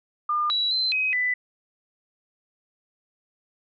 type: tone with pitch steps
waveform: sine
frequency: 1206 / 3916 / 4081 / 2528 / 1993 Hz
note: D6 / B7 / C8 / D#7 / B6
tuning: +46 / -15 / -44 / +27 / +15 cents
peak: -21 dBFS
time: 0.29-1.34 s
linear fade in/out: 5 ms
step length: 210 ms
effects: none